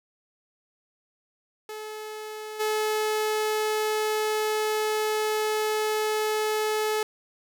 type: tone with level steps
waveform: sawtooth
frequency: 429.9 Hz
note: A4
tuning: 40 cents flat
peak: -31 / -20 dBFS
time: 1.69-7.03 s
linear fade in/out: 2 ms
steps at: 2.59 s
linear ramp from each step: 20 ms
effects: none